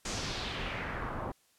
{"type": "noise with low-pass filter sweep", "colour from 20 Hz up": "pink", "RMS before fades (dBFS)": -37, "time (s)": [0.05, 1.32], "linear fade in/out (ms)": 5, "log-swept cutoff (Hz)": [7300, 900], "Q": 2, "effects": ["white hiss -68 dBFS RMS until 1.58 s", "low-pass 12000 Hz 12 dB/octave"]}